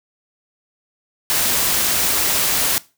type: noise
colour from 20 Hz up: white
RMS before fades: -18 dBFS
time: 1.3-2.78 s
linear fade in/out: 0 ms
effects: noise-tail reverb RT60 0.3 s tail -20 dB re dry